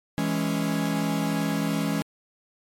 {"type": "chord", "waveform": "45% pulse", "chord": "C# minor", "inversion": "first", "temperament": "equal", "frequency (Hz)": [164.81, 207.7, 277.2], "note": ["E3", "G#3", "C#4"], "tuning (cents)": [0, 0, 0], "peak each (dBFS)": -28, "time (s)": [0.18, 2.02], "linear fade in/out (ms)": 0, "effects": ["MP3 64 kbps"]}